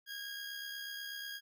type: tone with amplitude modulation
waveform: 20% pulse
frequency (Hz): 1634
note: G#6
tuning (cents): -29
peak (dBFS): -35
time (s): 0.06-1.41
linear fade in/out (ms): 50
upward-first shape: sine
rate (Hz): 68.2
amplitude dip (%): 40
effects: none